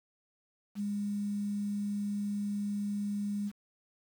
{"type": "tone with quantisation", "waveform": "sine", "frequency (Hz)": 204.3, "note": "G#3", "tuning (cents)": -28, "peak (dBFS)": -31, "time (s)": [0.75, 3.52], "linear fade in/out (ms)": 50, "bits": 9, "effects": []}